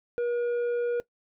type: tone with tanh clipping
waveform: sine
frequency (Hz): 479.2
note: A#4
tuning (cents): +48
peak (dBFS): -26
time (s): 0.18-1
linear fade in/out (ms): 0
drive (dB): 6
effects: noise-tail reverb RT60 0.1 s tail -19 dB re dry